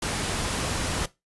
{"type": "noise", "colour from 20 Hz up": "pink", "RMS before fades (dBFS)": -28, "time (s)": [0.02, 1.06], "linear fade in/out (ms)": 5, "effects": ["noise-tail reverb RT60 0.2 s tail -18 dB re dry", "resampled to 24000 Hz"]}